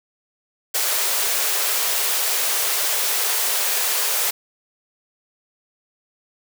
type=high-pass noise; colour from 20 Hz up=white; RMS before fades=-21 dBFS; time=0.74-4.31 s; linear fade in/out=10 ms; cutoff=380 Hz; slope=96 dB/octave; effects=none